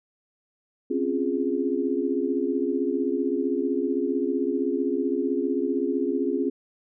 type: chord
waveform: sine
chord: Db major seventh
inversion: third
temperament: equal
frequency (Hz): 261.6 / 277.2 / 349.2 / 415.3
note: C4 / Db4 / F4 / Ab4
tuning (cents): 0 / 0 / 0 / 0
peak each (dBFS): -28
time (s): 0.9-6.5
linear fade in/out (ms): 10
effects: none